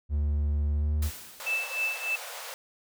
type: tone with pitch glide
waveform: triangle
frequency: 73.42 to 75.7 Hz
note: D2 to D#2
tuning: 0 to -47 cents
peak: -22 dBFS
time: 0.09-1.11 s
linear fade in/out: 50 ms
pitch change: +53 cents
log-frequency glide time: 0.74-0.97 s
type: noise with exponential decay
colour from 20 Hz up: white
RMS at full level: -38 dBFS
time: 1.02-2.17 s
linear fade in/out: 5 ms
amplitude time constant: 250 ms
type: high-pass noise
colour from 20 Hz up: pink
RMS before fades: -40 dBFS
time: 1.4-2.54 s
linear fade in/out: 0 ms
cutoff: 480 Hz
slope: 96 dB/octave
type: tone with tremolo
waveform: sine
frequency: 2638 Hz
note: E7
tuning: 1 cent sharp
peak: -24 dBFS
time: 1.46-2.16 s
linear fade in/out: 10 ms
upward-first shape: triangle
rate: 3.3 Hz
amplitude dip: 90%
effects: none